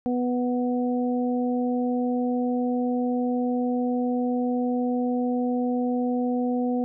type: harmonic tone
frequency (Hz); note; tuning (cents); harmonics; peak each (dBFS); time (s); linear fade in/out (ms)
246.9; B3; 0; 1 / 2 / 3; -23 / -29 / -33; 0.06-6.84; 0
effects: none